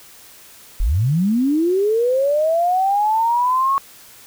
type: linear sweep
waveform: sine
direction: up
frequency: 32.64 to 1108.7 Hz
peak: -14 dBFS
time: 0.8-3.78 s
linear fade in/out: 0 ms
effects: white hiss -44 dBFS RMS until 4.26 s